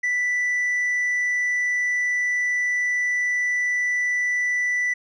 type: tone with hard clipping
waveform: triangle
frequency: 1975.5 Hz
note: B6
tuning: in tune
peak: -19 dBFS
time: 0.03-4.94 s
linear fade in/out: 10 ms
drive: 1 dB
effects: none